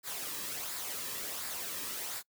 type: noise with flanger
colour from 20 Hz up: white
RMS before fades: -39 dBFS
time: 0.03-2.23 s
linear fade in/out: 50 ms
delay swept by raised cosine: 0.32 to 1.42 ms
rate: 1.4 Hz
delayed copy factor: -0.5
effects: noise-tail reverb RT60 0.1 s tail -24 dB re dry